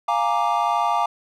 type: chord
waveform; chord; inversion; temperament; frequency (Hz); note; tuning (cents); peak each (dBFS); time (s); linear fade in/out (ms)
triangle; Bb dominant seventh; second; equal; 698.5 / 830.6 / 932.3 / 1174.7; F5 / Ab5 / Bb5 / D6; 0 / 0 / 0 / 0; -22; 0.08-1.06; 5
effects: none